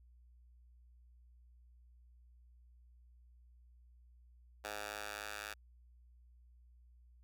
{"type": "tone with high-pass filter sweep", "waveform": "10% pulse", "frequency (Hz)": 103.83, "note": "G#2", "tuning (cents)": 0, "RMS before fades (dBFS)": -45, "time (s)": [4.64, 5.54], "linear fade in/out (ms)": 10, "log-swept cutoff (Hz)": [790, 1300], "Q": 1.1, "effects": ["added 60 Hz sine -60 dBFS peak until 7.23 s"]}